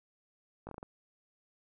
slowing click train, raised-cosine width 1 ms, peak -29 dBFS, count 6, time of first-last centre 0.67-0.829 s, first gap 19 ms, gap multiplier 1.26, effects none

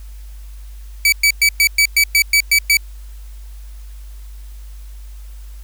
sawtooth tone bursts, 2291 Hz, D7, 44 cents flat, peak -6 dBFS, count 10, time 1.05-2.77 s, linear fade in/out 2 ms, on 73 ms, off 110 ms, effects added 50 Hz sine -31 dBFS peak until 5.63 s + white hiss -50 dBFS RMS until 5.63 s

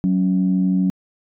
sine tone pair together, 185.74 / 278.3 Hz, F#3 / C#4, +7 / +7 cents, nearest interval perfect fifth, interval 700 cents, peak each -15 / -21 dBFS, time 0.04-0.9 s, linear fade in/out 0 ms, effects tanh soft clip ceiling -8 dBFS

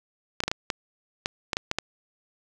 clicks, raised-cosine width 0.2 ms, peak -8 dBFS, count 10, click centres 0.404 / 0.437 / 0.48 / 0.515 / 0.702 / 1.259 / 1.532 / 1.569 / 1.714 / 1.786 s, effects none

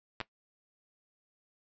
clicks, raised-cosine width 0.3 ms, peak -19 dBFS, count 2, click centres 0.203 / 0.212 s, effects noise-tail reverb RT60 0.1 s tail -18 dB re dry + resampled to 16000 Hz

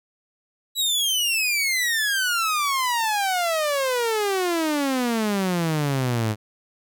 sawtooth exponential sweep, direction down, 3941 to 104.2 Hz, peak -17 dBFS, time 0.75-6.36 s, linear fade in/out 50 ms, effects none

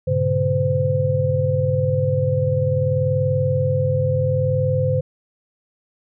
sine tone cluster, 100.7 / 121.1 / 141.4 / 513 Hz, G2 / B2 / C#3 / C5, +47 / -34 / +35 / -34 cents, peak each -22 / -27 / -21 / -20 dBFS, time 0.07-5.01 s, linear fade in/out 10 ms, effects none

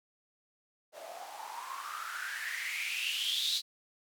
blue noise with band-pass filter sweep, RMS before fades -37 dBFS, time 0.92-3.62 s, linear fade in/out 50 ms, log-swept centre 590 to 4100 Hz, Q 8, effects none

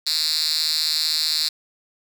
5% pulse tone with high-pass filter, 155.56 Hz, D#3, in tune, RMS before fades -22 dBFS, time 0.06-1.49 s, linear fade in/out 10 ms, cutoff 4200 Hz, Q 4.9, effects none

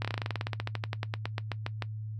slowing click train, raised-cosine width 0.3 ms, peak -16 dBFS, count 25, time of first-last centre 0.02-1.823 s, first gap 27 ms, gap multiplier 1.08, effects noise-tail reverb RT60 0.1 s tail -18 dB re dry + added 108 Hz sine -35 dBFS peak until 2.19 s

